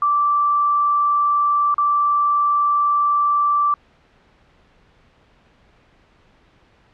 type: tone with dropouts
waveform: sine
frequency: 1168 Hz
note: D6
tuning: 10 cents flat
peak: -14 dBFS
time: 0.02-3.74 s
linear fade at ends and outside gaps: 2 ms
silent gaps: 1.743-1.781 s
effects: pink hiss -55 dBFS RMS until 6.93 s + low-pass 3000 Hz 12 dB/octave